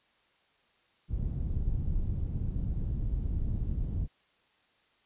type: low-pass noise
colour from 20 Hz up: pink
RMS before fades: -31 dBFS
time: 1.08-4.08 s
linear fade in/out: 50 ms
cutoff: 130 Hz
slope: 12 dB/octave
effects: white hiss -68 dBFS RMS until 5.05 s + resampled to 8000 Hz